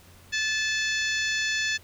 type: harmonic tone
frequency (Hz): 870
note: A5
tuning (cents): -20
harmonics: 2 / 3 / 4 / 5 / 6 / 7 / 8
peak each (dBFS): -27 / -31 / -33 / -35 / -37 / -38 / -39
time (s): 0.32-1.78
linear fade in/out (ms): 20
effects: added 88 Hz sine -54 dBFS peak until 1.83 s + pink hiss -54 dBFS RMS until 1.83 s